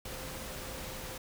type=tone in noise; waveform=sine; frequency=520 Hz; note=C5; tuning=11 cents flat; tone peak=-49 dBFS; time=0.05-1.18 s; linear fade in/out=5 ms; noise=pink; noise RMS=-42 dBFS; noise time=0.05-1.18 s; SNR=-10 dB; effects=none